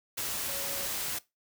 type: tone in noise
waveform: sine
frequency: 554.4 Hz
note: C#5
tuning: in tune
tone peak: -42 dBFS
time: 0.48-0.86 s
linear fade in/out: 10 ms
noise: white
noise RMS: -34 dBFS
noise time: 0.17-1.19 s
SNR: -11 dB
effects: noise-tail reverb RT60 0.2 s tail -19 dB re dry